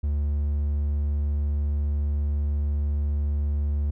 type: tone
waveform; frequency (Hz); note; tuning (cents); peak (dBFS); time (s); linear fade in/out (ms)
triangle; 72.8; D2; -15; -20; 0.03-3.91; 10
effects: none